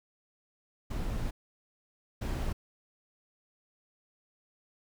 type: noise bursts at uneven times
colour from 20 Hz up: brown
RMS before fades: -33 dBFS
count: 2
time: 0.9-1.31 / 2.21-2.53 s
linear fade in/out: 10 ms
effects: none